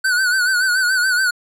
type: tone with vibrato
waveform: square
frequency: 1495 Hz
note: F#6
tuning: 17 cents sharp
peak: -15 dBFS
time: 0.04-1.31 s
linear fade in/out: 10 ms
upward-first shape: sine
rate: 7 Hz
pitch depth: 71 cents each way
effects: low-pass 12000 Hz 12 dB/octave